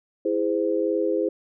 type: chord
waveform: sine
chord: E augmented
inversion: none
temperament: just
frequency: 329.6 / 412 / 515 Hz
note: E4 / G#4 / B#4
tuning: 0 / -14 / -28 cents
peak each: -25 dBFS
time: 0.25-1.29 s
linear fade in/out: 5 ms
effects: none